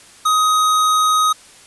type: tone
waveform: square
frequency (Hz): 1256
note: D#6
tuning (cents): +16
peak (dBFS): -13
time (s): 0.25-1.33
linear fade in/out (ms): 10
effects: white hiss -44 dBFS RMS until 1.66 s + resampled to 24000 Hz